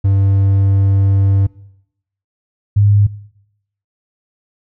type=tone pair in turn; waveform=triangle / sine; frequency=98 / 102.28 Hz; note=G2 / G#2; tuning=0 / -26 cents; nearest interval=minor second; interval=74 cents; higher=second; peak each=-7 dBFS; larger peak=neither; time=0.04-1.47 / 2.76-3.07 s; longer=first; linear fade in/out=10 ms; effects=noise-tail reverb RT60 0.8 s tail -21 dB re dry